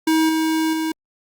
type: tone with level steps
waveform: square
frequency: 318.6 Hz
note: D#4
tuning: 41 cents sharp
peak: -15 / -18 / -21 dBFS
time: 0.07-0.92 s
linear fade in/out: 5 ms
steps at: 0.29 / 0.73 s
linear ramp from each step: 2 ms
effects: Opus 48 kbps